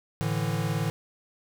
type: chord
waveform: square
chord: A suspended fourth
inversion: none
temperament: equal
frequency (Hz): 110 / 146.83 / 164.81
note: A2 / D3 / E3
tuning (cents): 0 / 0 / 0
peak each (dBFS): -31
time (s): 0.21-0.9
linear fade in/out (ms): 0
effects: none